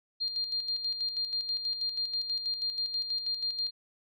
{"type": "tone with tremolo", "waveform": "sine", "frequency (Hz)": 4200, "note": "C8", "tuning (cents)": 6, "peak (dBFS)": -28, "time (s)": [0.2, 3.71], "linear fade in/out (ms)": 20, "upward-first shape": "square", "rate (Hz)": 6.2, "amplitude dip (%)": 55, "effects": []}